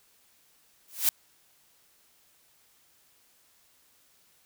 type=noise with exponential growth; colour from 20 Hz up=blue; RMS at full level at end=-19 dBFS; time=0.88-1.09 s; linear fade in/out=1 ms; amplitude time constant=45 ms; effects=white hiss -64 dBFS RMS until 4.45 s